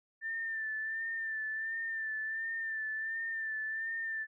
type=tone with vibrato; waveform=sine; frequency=1783 Hz; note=A6; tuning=22 cents sharp; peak=-34 dBFS; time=0.21-4.27 s; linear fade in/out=50 ms; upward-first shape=sine; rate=1.4 Hz; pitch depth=35 cents each way; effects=none